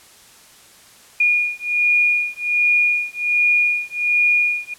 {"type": "beating tone pair", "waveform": "sine", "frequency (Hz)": [2436, 2437.3], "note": ["D#7", "D#7"], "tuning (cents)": [-37, -36], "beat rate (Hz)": 1.3, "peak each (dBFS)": -18, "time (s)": [1.2, 4.74], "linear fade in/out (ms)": 5, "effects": ["white hiss -47 dBFS RMS until 4.78 s", "low-pass 11000 Hz 12 dB/octave"]}